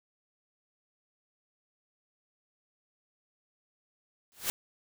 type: noise with exponential growth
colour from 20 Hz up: white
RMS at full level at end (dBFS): -27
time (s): 4.32-4.5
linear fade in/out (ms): 0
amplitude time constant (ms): 37
effects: none